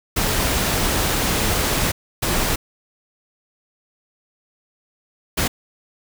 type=noise bursts at uneven times; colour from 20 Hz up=pink; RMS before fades=-20 dBFS; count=3; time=0.16-1.92 / 2.22-2.56 / 5.37-5.48 s; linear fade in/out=10 ms; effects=none